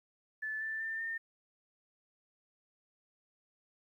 sine tone with pitch steps, 1742 / 1766.3 / 1791 / 1816 Hz, A6 / A6 / A6 / A#6, -18 / +6 / +30 / -46 cents, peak -35 dBFS, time 0.42-1.18 s, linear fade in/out 10 ms, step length 190 ms, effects 12-bit

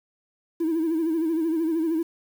triangle tone with vibrato, 324.7 Hz, E4, 26 cents flat, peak -18 dBFS, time 0.6-2.03 s, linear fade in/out 10 ms, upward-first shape sine, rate 13 Hz, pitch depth 76 cents each way, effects tanh soft clip ceiling -18 dBFS + 8-bit

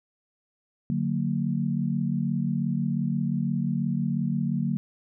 sine chord, D augmented, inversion none, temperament just, 146.83 / 183.54 / 229.4 Hz, D3 / F#3 / A#3, 0 / -14 / -28 cents, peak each -28 dBFS, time 0.9-4.77 s, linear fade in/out 0 ms, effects none

